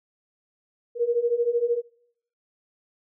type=beating tone pair; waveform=sine; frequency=466.2 / 479.2 Hz; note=A#4 / A#4; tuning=0 / +48 cents; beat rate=13 Hz; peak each=-25 / -23 dBFS; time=0.95-1.82 s; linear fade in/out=50 ms; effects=noise-tail reverb RT60 0.7 s tail -24 dB re dry